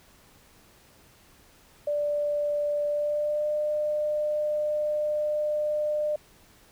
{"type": "tone with pitch glide", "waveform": "sine", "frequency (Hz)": [587.3, 601], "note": ["D5", "D5"], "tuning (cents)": [0, 40], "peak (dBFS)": -24, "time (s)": [1.87, 6.16], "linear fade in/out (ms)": 5, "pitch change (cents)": 40, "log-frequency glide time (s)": [2.88, 3.5], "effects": ["pink hiss -57 dBFS RMS until 6.71 s"]}